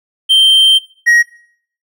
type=tone pair in turn; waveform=triangle; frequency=3136 / 1891.8 Hz; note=G7 / A#6; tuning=0 / +25 cents; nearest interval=major sixth; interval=875 cents; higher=first; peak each=-4 dBFS; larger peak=neither; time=0.29-0.79 / 1.06-1.23 s; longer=first; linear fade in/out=20 ms; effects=noise-tail reverb RT60 0.6 s tail -21 dB re dry